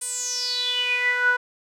sawtooth tone with band-pass filter sweep, 493.9 Hz, B4, in tune, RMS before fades -24 dBFS, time 0.01-1.37 s, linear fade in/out 10 ms, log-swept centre 9200 to 1300 Hz, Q 9.5, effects none

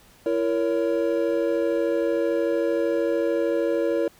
triangle chord, A# diminished, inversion second, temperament just, 335.6 / 466.2 / 559.4 Hz, E4 / A#4 / C#5, +31 / 0 / +16 cents, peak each -23 dBFS, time 0.26-4.08 s, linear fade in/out 2 ms, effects pink hiss -54 dBFS RMS until 4.19 s

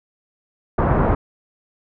pink low-pass noise, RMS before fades -17 dBFS, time 0.78-1.15 s, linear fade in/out 5 ms, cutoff 1300 Hz, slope 24 dB/octave, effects none

